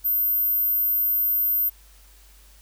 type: tone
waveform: sine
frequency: 13610 Hz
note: G#9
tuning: 41 cents sharp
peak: -19 dBFS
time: 0.04-1.7 s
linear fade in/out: 20 ms
effects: added 50 Hz sine -50 dBFS peak until 2.61 s + white hiss -55 dBFS RMS until 2.61 s